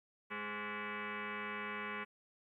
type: tone with frequency modulation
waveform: sine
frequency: 415.3 Hz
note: G#4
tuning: in tune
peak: -39 dBFS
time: 0.3-2.05 s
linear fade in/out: 20 ms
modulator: 312 Hz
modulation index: 6.9
effects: 13-bit